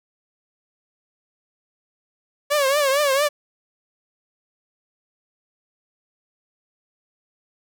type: tone with vibrato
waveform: sawtooth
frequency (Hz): 563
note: C#5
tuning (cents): +27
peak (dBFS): -13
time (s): 2.5-3.29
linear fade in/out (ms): 20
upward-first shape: triangle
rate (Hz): 4.4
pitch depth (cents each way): 130
effects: none